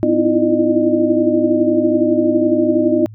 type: tone cluster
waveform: sine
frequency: 253.5 / 312.2 / 329.8 / 341.8 / 607 Hz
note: B3 / D#4 / E4 / F4 / D#5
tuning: +45 / +6 / +1 / -37 / -43 cents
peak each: -18 dBFS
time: 0.03-3.06 s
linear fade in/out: 0 ms
effects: added 108 Hz sine -33 dBFS peak until 3.14 s